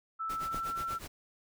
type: tone with pitch glide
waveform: sine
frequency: 1318.5 to 1346.2 Hz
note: E6 to E6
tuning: 0 to +36 cents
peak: -33 dBFS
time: 0.19-0.99 s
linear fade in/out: 20 ms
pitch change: +36 cents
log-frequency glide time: 0.31-0.74 s
type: noise with tremolo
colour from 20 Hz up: pink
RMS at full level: -43 dBFS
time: 0.29-1.08 s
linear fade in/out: 10 ms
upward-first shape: sine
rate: 8.3 Hz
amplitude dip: 85%
type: click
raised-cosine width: 2 ms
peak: -29 dBFS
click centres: 0.545 s
effects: none